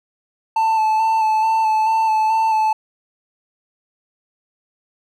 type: tone with vibrato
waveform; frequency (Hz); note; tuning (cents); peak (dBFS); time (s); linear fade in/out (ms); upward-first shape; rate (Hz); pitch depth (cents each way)
triangle; 880; A5; 0; -12; 0.56-2.73; 5; square; 2.3; 18
effects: none